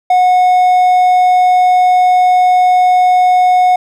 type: tone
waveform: triangle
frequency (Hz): 730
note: F#5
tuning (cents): -24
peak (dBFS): -4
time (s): 0.1-3.76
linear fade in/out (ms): 5
effects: none